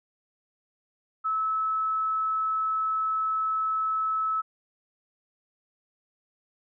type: tone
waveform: sine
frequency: 1300 Hz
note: E6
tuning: 24 cents flat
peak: -24 dBFS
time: 1.24-4.42 s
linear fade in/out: 20 ms
effects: none